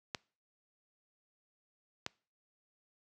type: clicks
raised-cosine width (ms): 0.2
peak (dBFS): -18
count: 2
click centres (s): 0.148 / 2.064
effects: noise-tail reverb RT60 0.4 s tail -25 dB re dry + high-pass 80 Hz 12 dB/octave